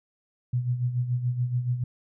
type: tone with tremolo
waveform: sine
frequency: 123.47 Hz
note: B2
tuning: in tune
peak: -21 dBFS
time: 0.53-1.84 s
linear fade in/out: 5 ms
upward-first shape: sine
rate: 7 Hz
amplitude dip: 65%
effects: none